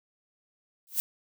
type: noise with exponential growth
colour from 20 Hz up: violet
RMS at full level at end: -23 dBFS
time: 0.87-1 s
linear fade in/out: 0 ms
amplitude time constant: 27 ms
effects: none